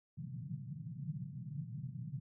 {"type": "band-pass noise", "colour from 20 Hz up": "white", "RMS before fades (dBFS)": -44, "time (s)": [0.17, 2.2], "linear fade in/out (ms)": 5, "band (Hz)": [120, 170], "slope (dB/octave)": 48, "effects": []}